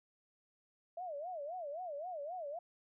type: tone with vibrato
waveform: sine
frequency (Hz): 647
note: E5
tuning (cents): -32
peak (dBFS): -40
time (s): 0.97-2.59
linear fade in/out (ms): 5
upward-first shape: sine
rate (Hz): 3.8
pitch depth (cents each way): 240
effects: none